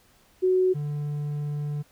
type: tone pair in turn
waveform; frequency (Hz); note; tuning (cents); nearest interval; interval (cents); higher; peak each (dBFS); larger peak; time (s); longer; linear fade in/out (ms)
sine / triangle; 370.6 / 147.07; F#4 / D3; +3 / +3; octave + major third; 1600; first; -18 / -25; first; 0.42-0.74 / 0.74-1.83; second; 20
effects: pink hiss -60 dBFS RMS until 1.91 s

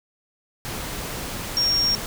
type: tone in noise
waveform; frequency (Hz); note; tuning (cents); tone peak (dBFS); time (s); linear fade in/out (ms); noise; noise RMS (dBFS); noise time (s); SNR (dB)
sine; 5560; F8; -9; -18; 1.57-1.95; 0; pink; -31; 0.65-2.06; +10
effects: none

